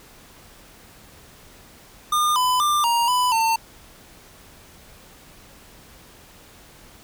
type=tone with pitch steps; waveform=square; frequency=1211 / 1004 / 1190 / 939 / 996 / 901 Hz; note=D#6 / B5 / D6 / A#5 / B5 / A5; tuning=-47 / +28 / +22 / +12 / +14 / +41 cents; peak=-18 dBFS; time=2.12-3.56 s; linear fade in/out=5 ms; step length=240 ms; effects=pink hiss -48 dBFS RMS until 7.03 s